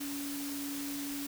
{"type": "tone in noise", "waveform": "sine", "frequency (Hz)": 282.7, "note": "C#4", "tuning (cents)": 34, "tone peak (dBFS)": -37, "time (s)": [0, 1.27], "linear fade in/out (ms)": 10, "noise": "white", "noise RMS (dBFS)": -42, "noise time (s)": [0, 1.27], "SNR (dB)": 2, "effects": []}